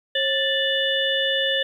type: harmonic tone with a mistuned harmonic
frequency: 587.3 Hz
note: D5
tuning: in tune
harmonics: 1 / 3 / 5 / 6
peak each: -25 / -25 / -25 / -25 dBFS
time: 0.15-1.63 s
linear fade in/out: 5 ms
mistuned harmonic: 1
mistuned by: -140 cents
effects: 9-bit